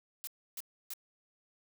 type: noise bursts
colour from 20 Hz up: blue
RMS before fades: -41 dBFS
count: 3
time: 0.24-0.936 s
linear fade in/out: 0 ms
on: 32 ms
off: 300 ms
effects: none